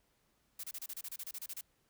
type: noise bursts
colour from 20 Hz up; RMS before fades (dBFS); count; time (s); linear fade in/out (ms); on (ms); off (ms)
blue; -43; 14; 0.59-1.611; 5; 46; 29
effects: pink hiss -75 dBFS RMS until 1.89 s